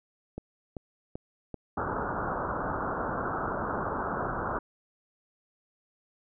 click train, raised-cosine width 2 ms, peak -23 dBFS, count 10, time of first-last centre 0.38-3.868 s, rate 2.58 Hz
white low-pass noise, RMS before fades -32 dBFS, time 1.77-4.59 s, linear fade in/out 5 ms, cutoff 1500 Hz, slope 96 dB/octave
effects none

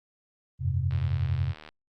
sine chord, F suspended second, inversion none, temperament just, 87.31 / 98.22 / 130.96 Hz, F2 / G2 / C3, 0 / +4 / +2 cents, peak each -28 / -30 / -28 dBFS, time 0.59-1.54 s, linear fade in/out 50 ms
click train, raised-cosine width 0.3 ms, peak -28 dBFS, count 61, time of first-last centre 0.91-1.689 s, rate 77 Hz
effects Opus 32 kbps

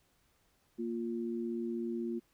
sine tone pair together, 233.1 / 349.3 Hz, A#3 / F4, 0 / 0 cents, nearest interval perfect fifth, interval 700 cents, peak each -36 / -37 dBFS, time 0.78-2.2 s, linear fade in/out 20 ms, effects pink hiss -72 dBFS RMS until 2.33 s

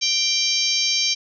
harmonic tone, 785 Hz, G5, 2 cents sharp, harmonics 3 / 4 / 5 / 6 / 7 / 8, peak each -27 / -26 / -26 / -25 / -23 / -26 dBFS, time 0.01-1.15 s, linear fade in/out 20 ms, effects none

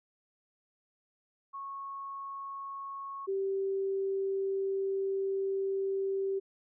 sine tone pair in turn, 1100 / 388.9 Hz, C#6 / G4, -14 / -14 cents, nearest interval octave + tritone, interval 1800 cents, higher first, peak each -38 / -29 dBFS, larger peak second, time 1.53-3.27 / 3.27-6.4 s, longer second, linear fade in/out 20 ms, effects none

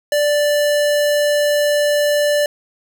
square tone, 587 Hz, D5, 1 cent flat, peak -14 dBFS, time 0.12-2.46 s, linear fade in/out 2 ms, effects none

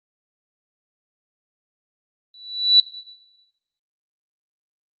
sine tone with exponential growth, 3951 Hz, B7, in tune, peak -6 dBFS, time 2.34-2.8 s, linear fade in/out 2 ms, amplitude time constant 100 ms, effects noise-tail reverb RT60 1.0 s tail -17 dB re dry + Opus 24 kbps

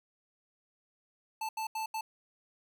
square tone bursts at uneven times, 880 Hz, A5, in tune, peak -34 dBFS, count 4, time 1.41-1.49 / 1.57-1.67 / 1.75-1.86 / 1.94-2.01 s, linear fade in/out 5 ms, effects none

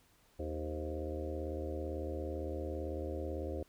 harmonic tone with a mistuned harmonic, 77.9 Hz, D#2, 3 cents sharp, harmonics 1 / 3 / 4 / 5 / 6 / 7 / 8 / 9, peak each -40 / -50 / -44 / -44 / -52 / -43 / -50 / -53 dBFS, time 0.39-3.63 s, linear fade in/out 5 ms, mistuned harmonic 7, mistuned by -63 cents, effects pink hiss -68 dBFS RMS until 3.68 s

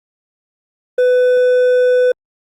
triangle tone with hard clipping, 499.9 Hz, B4, 21 cents sharp, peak -10 dBFS, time 0.98-2.12 s, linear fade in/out 5 ms, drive 7 dB, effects Opus 32 kbps

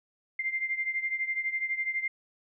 sine beating tone pair, 2093 / 2105 Hz, C7 / C7, 0 / +10 cents, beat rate 12 Hz, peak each -30 / -34 dBFS, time 0.39-2.08 s, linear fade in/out 5 ms, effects none

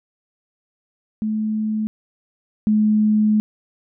sine tone pair in turn, 216 / 213.4 Hz, A3 / G#3, -32 / +47 cents, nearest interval unison, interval 21 cents, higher first, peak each -19 / -13 dBFS, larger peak second, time 1.22-1.87 / 2.67-3.4 s, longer second, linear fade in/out 0 ms, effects none

